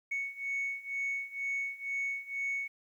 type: beating tone pair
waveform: sine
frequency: 2217 / 2219.1 Hz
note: C#7 / C#7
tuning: 0 / +1 cents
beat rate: 2.1 Hz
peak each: -36 / -34 dBFS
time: 0.11-2.68 s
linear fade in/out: 10 ms
effects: tanh soft clip ceiling -28 dBFS + 11-bit